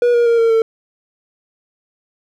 triangle tone with pitch steps, 483 / 474.4 / 466 / 457.7 / 449.6 Hz, B4 / A#4 / A#4 / A#4 / A4, -39 / +30 / -1 / -32 / +37 cents, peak -8 dBFS, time 0.02-0.62 s, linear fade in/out 2 ms, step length 120 ms, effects none

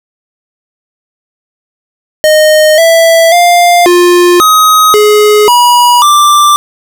square tone with pitch steps, 617 / 661 / 700 / 352.7 / 1260 / 420.4 / 969 / 1179 Hz, D#5 / E5 / F5 / F4 / D#6 / G#4 / B5 / D6, -15 / +5 / +4 / +17 / +21 / +21 / -33 / +6 cents, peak -3 dBFS, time 2.24-6.56 s, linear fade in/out 0 ms, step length 540 ms, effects none

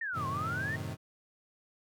sine exponential two-way sweep, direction down then up, 1869 to 1046.5 to 1869 Hz, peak -33 dBFS, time 0.01-0.76 s, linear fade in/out 5 ms, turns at 0.27 s
35% pulse chord, F# diminished seventh, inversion none, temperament equal, 92.5 / 110 / 130.81 / 155.56 Hz, F#2 / A2 / C3 / Eb3, 0 / 0 / 0 / 0 cents, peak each -40 dBFS, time 0.13-0.97 s, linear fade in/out 50 ms
effects none

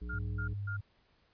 harmonic tone, 59.7 Hz, A#1, 42 cents sharp, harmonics 1 / 3 / 5 / 7, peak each -38 / -48 / -52 / -55 dBFS, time 0.01-0.54 s, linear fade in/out 10 ms
sine tone bursts, 1409 Hz, F6, 15 cents sharp, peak -38 dBFS, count 3, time 0.09-0.77 s, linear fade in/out 10 ms, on 100 ms, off 190 ms
sine tone, 100.9 Hz, G#2, 49 cents flat, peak -35 dBFS, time 0.13-0.81 s, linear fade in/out 10 ms
effects pink hiss -70 dBFS RMS until 1.33 s + resampled to 11025 Hz

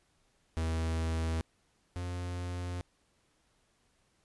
45% pulse tone pair in turn, 81.1 / 88.84 Hz, E2 / F2, -28 / +30 cents, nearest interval major second, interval 158 cents, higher second, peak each -30 / -35 dBFS, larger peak first, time 0.57-1.41 / 1.96-2.81 s, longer second, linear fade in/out 0 ms, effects pink hiss -72 dBFS RMS until 4.24 s + resampled to 24000 Hz

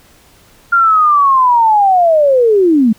sine linear sweep, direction down, 1404 to 207 Hz, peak -6 dBFS, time 0.72-2.93 s, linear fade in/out 10 ms, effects pink hiss -46 dBFS RMS until 2.98 s

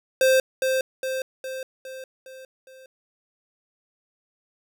square tone with echo, 523.3 Hz, C5, in tune, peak -16 dBFS, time 0.21-0.4 s, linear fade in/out 2 ms, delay 410 ms, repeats 6, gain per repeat -5 dB, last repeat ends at 2.86 s, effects none

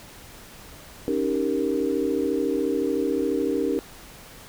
sine chord, Eb dominant seventh, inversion third, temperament equal with one note detuned, 277.2 / 311.1 / 394.3 / 466.2 Hz, Db4 / Eb4 / G4 / Bb4, 0 / 0 / +10 / 0 cents, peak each -27 dBFS, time 1.08-3.79 s, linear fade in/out 0 ms, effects pink hiss -45 dBFS RMS until 4.48 s

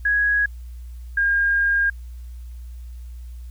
sine tone pair in turn, 1661.2 / 1615.8 Hz, G#6 / G#6, 0 / -48 cents, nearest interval unison, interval 48 cents, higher first, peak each -16 dBFS, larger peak neither, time 0.05-0.46 / 1.17-1.9 s, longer second, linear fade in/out 5 ms, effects added 60 Hz sine -33 dBFS peak until 3.5 s + white hiss -59 dBFS RMS until 3.5 s

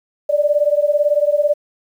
sine beating tone pair, 581 / 599 Hz, D5 / D5, -19 / +34 cents, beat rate 18 Hz, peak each -15 / -16 dBFS, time 0.29-1.54 s, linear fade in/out 10 ms, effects 8-bit

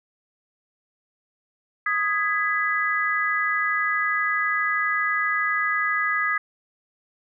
sine chord, G# minor, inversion second, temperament just, 1245.9 / 1661.2 / 1993.5 Hz, D#6 / G#6 / B6, +2 / 0 / +16 cents, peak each -25 dBFS, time 1.86-6.38 s, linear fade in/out 5 ms, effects none

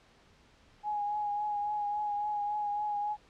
sine tone with vibrato, 830.6 Hz, G#5, in tune, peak -30 dBFS, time 0.83-3.17 s, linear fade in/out 50 ms, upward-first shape triangle, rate 3.6 Hz, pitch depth 28 cents each way, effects pink hiss -62 dBFS RMS until 3.29 s + low-pass 5000 Hz 12 dB/octave

